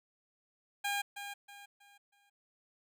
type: tone with echo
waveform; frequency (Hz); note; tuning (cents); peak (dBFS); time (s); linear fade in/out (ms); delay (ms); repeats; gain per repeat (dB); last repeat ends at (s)
15% pulse; 808; G#5; -48; -26; 0.84-1.02; 10; 320; 4; -9; 2.3
effects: none